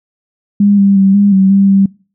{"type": "tone with pitch steps", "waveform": "sine", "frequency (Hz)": [202.9, 198.1, 194, 202.2, 191.7, 196.9, 195.5], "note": ["G#3", "G3", "G3", "G#3", "G3", "G3", "G3"], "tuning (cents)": [-40, 18, -18, -46, -38, 8, -4], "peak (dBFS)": -5, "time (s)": [0.6, 1.86], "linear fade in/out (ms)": 5, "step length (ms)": 180, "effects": ["noise-tail reverb RT60 0.4 s tail -25 dB re dry"]}